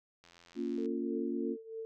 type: click train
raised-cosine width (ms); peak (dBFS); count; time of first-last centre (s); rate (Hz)
0.2; -40; 54; 0.24-0.858; 85.8
type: chord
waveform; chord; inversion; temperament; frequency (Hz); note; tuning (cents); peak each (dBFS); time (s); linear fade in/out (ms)
sine; Bb minor; none; just; 233.1 / 279.7 / 349.6; Bb3 / Db4 / F4; 0 / +16 / +2; -37; 0.55-1.57; 50
type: tone with tremolo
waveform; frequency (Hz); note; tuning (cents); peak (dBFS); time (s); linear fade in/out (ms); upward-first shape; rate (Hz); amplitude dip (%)
sine; 447.7; A4; +30; -37; 0.78-1.85; 0; triangle; 3.2; 85
effects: none